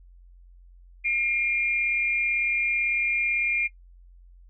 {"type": "tone pair together", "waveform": "sine", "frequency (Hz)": [2138, 2400], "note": ["C7", "D7"], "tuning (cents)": [37, 37], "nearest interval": "major second", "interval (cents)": 200, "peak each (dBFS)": [-28, -23], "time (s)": [1.04, 3.68], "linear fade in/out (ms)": 20, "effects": ["noise-tail reverb RT60 0.1 s tail -18 dB re dry", "added 44 Hz sine -48 dBFS peak until 4.49 s"]}